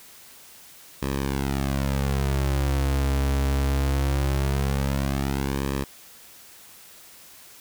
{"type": "tone with flanger", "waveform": "sawtooth", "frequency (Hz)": 68.4, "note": "C#2", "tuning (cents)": -23, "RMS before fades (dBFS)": -24, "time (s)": [1.02, 5.84], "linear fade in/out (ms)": 5, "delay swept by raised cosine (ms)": [1.4, 5.6], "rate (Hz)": 0.21, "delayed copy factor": -0.8, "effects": ["white hiss -48 dBFS RMS until 7.6 s"]}